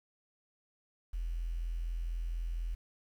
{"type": "tone", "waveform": "sine", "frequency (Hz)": 42.09, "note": "E1", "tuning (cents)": 37, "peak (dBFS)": -33, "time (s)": [1.13, 2.75], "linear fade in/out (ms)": 10, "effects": ["10-bit"]}